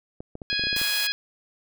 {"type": "clicks", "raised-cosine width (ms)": 2, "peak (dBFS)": -23, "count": 10, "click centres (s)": [0.205, 0.354, 0.418, 0.529, 0.595, 0.638, 0.67, 0.729, 0.765, 0.815]}
{"type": "harmonic tone", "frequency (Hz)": 830.6, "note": "G#5", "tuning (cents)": 0, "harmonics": [2, 3, 4, 5, 6], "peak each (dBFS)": [-30, -30, -30, -30, -30], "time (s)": [0.5, 1.12], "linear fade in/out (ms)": 0}
{"type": "high-pass noise", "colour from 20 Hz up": "white", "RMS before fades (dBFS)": -31, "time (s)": [0.76, 1.07], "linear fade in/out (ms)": 2, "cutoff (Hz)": 650, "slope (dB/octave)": 12}
{"effects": []}